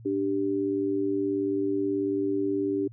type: tone pair together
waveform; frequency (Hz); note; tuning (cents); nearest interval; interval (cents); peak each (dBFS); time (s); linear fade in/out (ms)
sine; 293.3 / 391.8; D4 / G4; -2 / -1; perfect fourth; 501; -27; 0.05-2.88; 10
effects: added 114 Hz sine -44 dBFS peak until 2.92 s